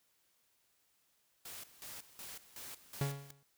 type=noise with tremolo; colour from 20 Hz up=white; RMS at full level=-48 dBFS; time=1.45-3.31 s; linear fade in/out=5 ms; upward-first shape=square; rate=2.7 Hz; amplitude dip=80%
type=tone with exponential decay; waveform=45% pulse; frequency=140 Hz; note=C#3; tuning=18 cents sharp; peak=-30 dBFS; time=3.01-3.43 s; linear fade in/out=2 ms; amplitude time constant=90 ms
effects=white hiss -75 dBFS RMS until 3.57 s